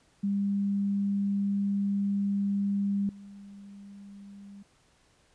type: tone with level steps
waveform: sine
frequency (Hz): 199.9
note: G3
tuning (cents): +34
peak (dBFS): -25 / -44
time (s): 0.23-4.63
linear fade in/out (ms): 10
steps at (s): 3.09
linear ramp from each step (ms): 2
effects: pink hiss -65 dBFS RMS until 5.34 s + resampled to 22050 Hz